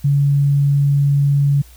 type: tone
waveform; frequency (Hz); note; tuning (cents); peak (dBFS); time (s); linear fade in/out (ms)
sine; 141.7; C#3; +38; -11; 0.04-1.62; 10
effects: added 60 Hz sine -41 dBFS peak until 1.76 s + white hiss -48 dBFS RMS until 1.76 s